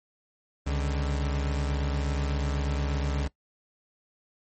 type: tone pair together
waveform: 40% pulse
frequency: 69.3 / 146.84 Hz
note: C#2 / D3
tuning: 0 / 0 cents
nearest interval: octave + minor second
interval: 1300 cents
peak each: -26 / -32 dBFS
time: 0.66-3.28 s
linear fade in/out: 10 ms
effects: noise-tail reverb RT60 0.1 s tail -20 dB re dry + MP3 32 kbps